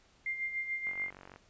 sine tone with tremolo, 2100 Hz, C7, 6 cents sharp, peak -31 dBFS, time 0.26-1.1 s, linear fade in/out 2 ms, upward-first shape sine, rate 6.9 Hz, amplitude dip 60%
click train, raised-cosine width 0.5 ms, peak -34 dBFS, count 24, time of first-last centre 0.87-1.36 s, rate 46.9 Hz
effects pink hiss -65 dBFS RMS until 1.49 s + resampled to 16000 Hz

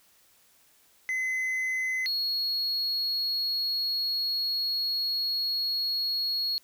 triangle tone pair in turn, 2039 / 4320 Hz, C7 / C#8, -45 / -45 cents, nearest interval octave + minor second, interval 1300 cents, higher second, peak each -25 dBFS, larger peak neither, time 1.09-2.06 / 2.06-6.58 s, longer second, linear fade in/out 0 ms, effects white hiss -62 dBFS RMS until 6.63 s

